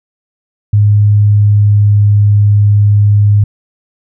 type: tone with pitch glide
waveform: sine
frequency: 103.83 to 103.17 Hz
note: G#2 to G#2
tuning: 0 to -11 cents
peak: -4 dBFS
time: 0.73-3.44 s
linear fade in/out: 5 ms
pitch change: -11 cents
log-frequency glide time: 1.14-2 s
effects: none